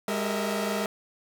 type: tone cluster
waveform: sawtooth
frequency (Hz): 203.7 / 383.2 / 462.1 / 633 / 660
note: G#3 / G4 / A#4 / D#5 / E5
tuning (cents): -33 / -39 / -15 / +30 / +2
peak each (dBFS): -26 / -35 / -29 / -31 / -31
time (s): 0.08-0.86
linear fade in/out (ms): 2
effects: none